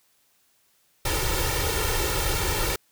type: noise with comb filter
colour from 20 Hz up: pink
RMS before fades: -25 dBFS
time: 1.05-2.76 s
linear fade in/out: 5 ms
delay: 2.2 ms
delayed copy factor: +0.85
effects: white hiss -65 dBFS RMS until 2.91 s